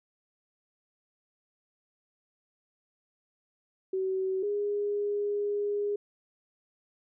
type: tone pair in turn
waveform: sine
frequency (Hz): 379.1 / 410.5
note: F#4 / G#4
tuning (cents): +42 / -20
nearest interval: minor second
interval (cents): 138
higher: second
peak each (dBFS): -27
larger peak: neither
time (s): 3.93-4.43 / 4.43-5.96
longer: second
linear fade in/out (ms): 5
effects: none